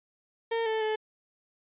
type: tone with pitch steps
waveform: 35% pulse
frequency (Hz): 457.6 / 440.6 / 432.9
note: A#4 / A4 / A4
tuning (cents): -32 / +2 / -28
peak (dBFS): -25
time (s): 0.51-0.96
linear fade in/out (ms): 10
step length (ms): 150
effects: resampled to 8000 Hz